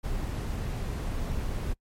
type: noise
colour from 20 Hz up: brown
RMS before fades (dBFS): -31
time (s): 0.03-1.74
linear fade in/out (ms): 20
effects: noise-tail reverb RT60 0.1 s tail -24 dB re dry + MP3 64 kbps